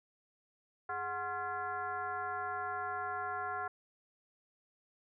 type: tone with frequency modulation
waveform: sine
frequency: 1058 Hz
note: C6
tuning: 19 cents sharp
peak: -35 dBFS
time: 0.89-3.68 s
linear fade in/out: 5 ms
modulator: 322 Hz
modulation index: 1.6
effects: none